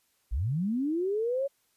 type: linear sweep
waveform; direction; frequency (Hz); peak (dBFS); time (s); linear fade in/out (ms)
sine; up; 44.52 to 564; -26; 0.31-1.48; 20
effects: white hiss -71 dBFS RMS until 1.76 s + resampled to 32000 Hz